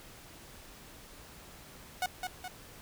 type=tone with echo; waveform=sawtooth; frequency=734 Hz; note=F#5; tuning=14 cents flat; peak=-25 dBFS; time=2.02-2.06 s; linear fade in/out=2 ms; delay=210 ms; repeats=2; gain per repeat=-5 dB; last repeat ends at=2.48 s; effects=pink hiss -52 dBFS RMS until 2.81 s